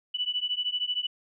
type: beating tone pair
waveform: sine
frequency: 2960 / 2973 Hz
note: F#7 / F#7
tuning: 0 / +8 cents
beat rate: 13 Hz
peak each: -30 dBFS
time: 0.14-1.07 s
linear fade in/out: 10 ms
effects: none